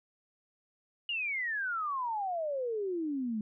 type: exponential sweep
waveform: sine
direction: down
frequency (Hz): 2895 to 207.7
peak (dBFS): -31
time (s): 1.09-3.41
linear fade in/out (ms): 2
effects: none